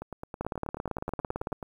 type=two click trains; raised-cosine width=1 ms; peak=-17 / -23 dBFS; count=21 / 16; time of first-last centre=0.41-1.527 / 0.02-1.628 s; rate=17.9 / 9.33 Hz; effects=9-bit